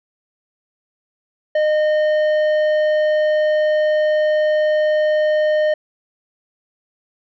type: tone with tanh clipping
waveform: sine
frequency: 612 Hz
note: D#5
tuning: 29 cents flat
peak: -15 dBFS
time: 1.55-5.74 s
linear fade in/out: 5 ms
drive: 9 dB
effects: none